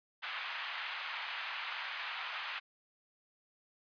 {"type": "band-pass noise", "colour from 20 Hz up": "white", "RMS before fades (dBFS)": -41, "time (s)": [0.22, 2.6], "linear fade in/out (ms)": 20, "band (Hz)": [880, 3100], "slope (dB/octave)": 24, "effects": ["resampled to 11025 Hz"]}